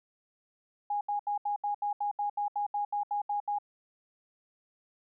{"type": "tone bursts", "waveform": "sine", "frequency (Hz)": 823, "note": "G#5", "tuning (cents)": -16, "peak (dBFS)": -28, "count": 15, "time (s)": [0.9, 3.586], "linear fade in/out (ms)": 5, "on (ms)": 110, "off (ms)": 74, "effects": []}